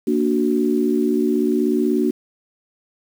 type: chord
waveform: sine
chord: Bb augmented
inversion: none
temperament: equal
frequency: 233.1 / 293.7 / 370 Hz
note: Bb3 / D4 / F#4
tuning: 0 / 0 / 0 cents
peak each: -20 dBFS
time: 0.07-2.11 s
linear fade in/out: 5 ms
effects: 7-bit

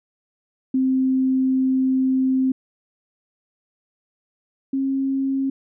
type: tone pair in turn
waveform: sine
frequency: 261.6 / 270 Hz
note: C4 / C#4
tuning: 0 / -45 cents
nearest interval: minor second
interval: 55 cents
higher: second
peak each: -16 / -19 dBFS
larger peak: first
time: 0.74-2.52 / 4.73-5.5 s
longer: first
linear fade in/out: 5 ms
effects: none

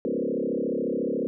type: tone with frequency modulation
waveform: sine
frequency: 365.4 Hz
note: F#4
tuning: 22 cents flat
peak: -24 dBFS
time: 0.05-1.27 s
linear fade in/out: 0 ms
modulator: 34.1 Hz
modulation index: 4.5
effects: none

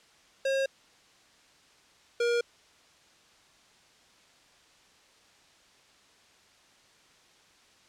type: tone pair in turn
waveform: square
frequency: 540 / 474.3 Hz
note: C#5 / A#4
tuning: -45 / +30 cents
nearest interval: major second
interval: 225 cents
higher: first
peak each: -26 / -25 dBFS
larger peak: second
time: 0.45-0.66 / 2.2-2.41 s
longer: neither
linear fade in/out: 5 ms
effects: white hiss -60 dBFS RMS until 7.88 s + low-pass 6000 Hz 12 dB/octave

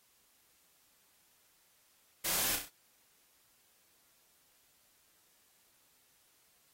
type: noise with echo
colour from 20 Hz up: white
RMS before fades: -34 dBFS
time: 2.24-2.56 s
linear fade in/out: 10 ms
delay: 33 ms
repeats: 4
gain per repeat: -5 dB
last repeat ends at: 2.692 s
effects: white hiss -69 dBFS RMS until 6.73 s + AAC 48 kbps

